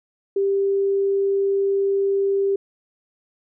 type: tone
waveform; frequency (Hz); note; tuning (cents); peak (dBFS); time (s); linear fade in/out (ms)
sine; 394.4; G4; +11; -17; 0.36-2.56; 5
effects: none

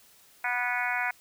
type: harmonic tone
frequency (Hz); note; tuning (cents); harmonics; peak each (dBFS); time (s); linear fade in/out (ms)
245.3; B3; -12; 3 / 4 / 5 / 6 / 7 / 8 / 9 / 10; -34 / -35 / -43 / -32 / -35 / -35 / -33 / -38; 0.44-1.11; 5
effects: white hiss -58 dBFS RMS until 1.2 s

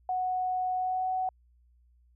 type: tone with pitch glide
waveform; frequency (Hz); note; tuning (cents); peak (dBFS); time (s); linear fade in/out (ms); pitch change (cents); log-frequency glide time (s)
sine; 738 to 746.6; F#5 to F#5; -5 to +15; -27; 0.09-1.29; 2; +20; 0.76-1.1
effects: added 60 Hz sine -60 dBFS peak until 2.15 s

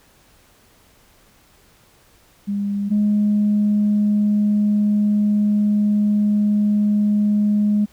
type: tone pair in turn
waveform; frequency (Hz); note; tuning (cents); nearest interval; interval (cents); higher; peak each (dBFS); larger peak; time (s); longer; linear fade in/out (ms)
sine; 201.8 / 208.2; G#3 / G#3; -49 / +5; minor second; 54; second; -19 / -13; second; 2.47-2.9 / 2.9-7.86; second; 20
effects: tanh soft clip ceiling -10 dBFS + pink hiss -54 dBFS RMS until 7.92 s

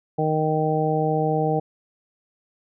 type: harmonic tone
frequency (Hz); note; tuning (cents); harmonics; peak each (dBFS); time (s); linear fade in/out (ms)
155.56; D#3; 0; 1 / 2 / 3 / 4 / 5; -24 / -28 / -24 / -28 / -25; 0.18-1.6; 10
effects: none

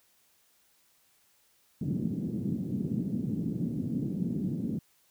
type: band-pass noise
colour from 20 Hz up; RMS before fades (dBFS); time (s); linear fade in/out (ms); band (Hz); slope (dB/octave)
pink; -32; 1.81-4.79; 5; 150 to 260; 24
effects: white hiss -67 dBFS RMS until 5.1 s

